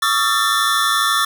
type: tone cluster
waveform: square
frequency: 1125 / 1245 / 1357 / 1780 / 3477 Hz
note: C#6 / D#6 / E6 / A6 / A7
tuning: +25 / +1 / +50 / +20 / -21 cents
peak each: -22 dBFS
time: 0.02-1.25 s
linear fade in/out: 5 ms
effects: none